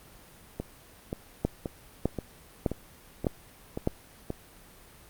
two click trains, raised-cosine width 2 ms, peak -18 / -11 dBFS, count 8 / 5, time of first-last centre 0.6-4.304 / 1.45-3.874 s, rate 1.89 / 1.65 Hz, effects pink hiss -53 dBFS RMS until 5.09 s + Opus 32 kbps

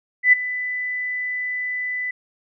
sine tone with ADSR envelope, 1995 Hz, B6, 17 cents sharp, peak -7 dBFS, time 0.23-2.11 s, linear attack 97 ms, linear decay 12 ms, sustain -16 dB, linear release 5 ms, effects none

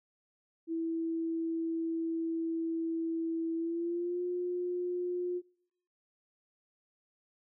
sine tone with pitch glide, 328.6 to 356.3 Hz, E4 to F4, -5 to +35 cents, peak -31 dBFS, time 0.67-5.42 s, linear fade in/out 50 ms, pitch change +140 cents, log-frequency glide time 3.55-4.22 s, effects noise-tail reverb RT60 0.8 s tail -26 dB re dry

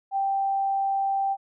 sine tone, 784 Hz, G5, in tune, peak -22 dBFS, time 0.11-1.37 s, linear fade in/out 50 ms, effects none

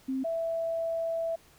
sine tone pair in turn, 264.2 / 660.6 Hz, C4 / E5, +17 / +4 cents, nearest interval octave + major third, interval 1587 cents, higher second, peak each -28 dBFS, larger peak neither, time 0.08-0.24 / 0.24-1.36 s, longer second, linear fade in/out 10 ms, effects pink hiss -59 dBFS RMS until 1.58 s

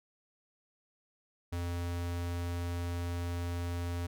square tone, 86.8 Hz, F2, 10 cents flat, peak -34 dBFS, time 1.52-4.07 s, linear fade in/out 10 ms, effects none

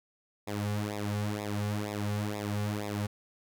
sawtooth tone with flanger, 103.83 Hz, G#2, in tune, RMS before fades -33 dBFS, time 0.47-3.07 s, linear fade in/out 10 ms, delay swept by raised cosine 0.66 to 3.16 ms, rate 2.1 Hz, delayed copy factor -0.95, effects none

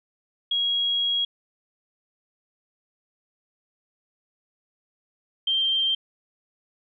sine tone pair in turn, 3300 / 3157 Hz, G#7 / G7, -12 / +12 cents, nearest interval minor second, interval 76 cents, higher first, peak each -21 / -20 dBFS, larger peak second, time 0.51-1.25 / 5.47-5.95 s, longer first, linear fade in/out 5 ms, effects none

